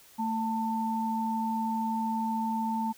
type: tone pair together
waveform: sine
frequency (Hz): 223.4 / 892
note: A3 / A5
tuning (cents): +27 / +23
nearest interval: 2 octaves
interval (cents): 2396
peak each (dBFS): -30 / -30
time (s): 0.18-2.93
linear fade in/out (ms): 20
effects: white hiss -56 dBFS RMS until 2.97 s